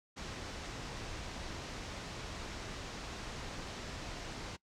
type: low-pass noise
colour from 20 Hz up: pink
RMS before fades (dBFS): -44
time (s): 0.16-4.57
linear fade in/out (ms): 20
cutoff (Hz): 6700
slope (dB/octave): 24
effects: noise-tail reverb RT60 0.1 s tail -22 dB re dry